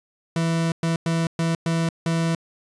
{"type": "tone bursts at uneven times", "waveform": "40% pulse", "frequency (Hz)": 165.2, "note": "E3", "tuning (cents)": 4, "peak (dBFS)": -19, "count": 6, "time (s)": [[0.36, 0.72], [0.83, 0.96], [1.06, 1.27], [1.39, 1.55], [1.66, 1.89], [2.06, 2.35]], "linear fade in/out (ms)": 2, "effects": ["resampled to 22050 Hz", "9-bit"]}